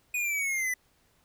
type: exponential sweep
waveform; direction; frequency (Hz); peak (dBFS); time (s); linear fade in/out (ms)
square; down; 2489 to 1981; -28; 0.14-0.74; 5
effects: pink hiss -67 dBFS RMS until 1.24 s